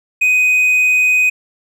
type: tone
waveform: triangle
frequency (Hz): 2501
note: D#7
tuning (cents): +8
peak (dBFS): -8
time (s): 0.21-1.3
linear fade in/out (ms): 10
effects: none